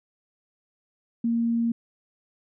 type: tone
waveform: sine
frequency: 232.3 Hz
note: A#3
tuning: 6 cents flat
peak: -21 dBFS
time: 1.24-1.72 s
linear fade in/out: 5 ms
effects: none